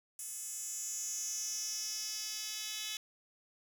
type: tone with high-pass filter sweep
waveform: 10% pulse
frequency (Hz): 429.4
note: A4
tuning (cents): -42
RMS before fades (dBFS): -40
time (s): 0.19-2.97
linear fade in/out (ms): 2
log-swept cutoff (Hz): 8700 to 3800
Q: 4
effects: none